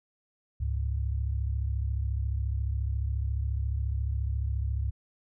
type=tone pair together; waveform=sine; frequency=68.72 / 103 Hz; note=C#2 / G#2; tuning=-14 / -14 cents; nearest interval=perfect fifth; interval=700 cents; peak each=-28 / -32 dBFS; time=0.6-4.91 s; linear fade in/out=10 ms; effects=none